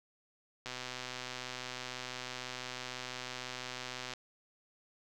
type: click train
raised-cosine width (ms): 0.2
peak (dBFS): -23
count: 439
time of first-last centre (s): 0.66-4.136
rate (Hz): 126
effects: none